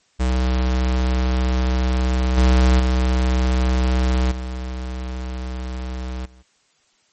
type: tone with level steps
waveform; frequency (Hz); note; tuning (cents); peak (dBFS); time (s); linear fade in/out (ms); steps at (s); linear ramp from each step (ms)
square; 63.2; B1; +41; -17 / -12 / -16 / -26 / -46; 0.19-6.43; 20; 2.37 / 2.79 / 4.31 / 6.25; 10
effects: white hiss -61 dBFS RMS until 7.12 s + MP3 32 kbps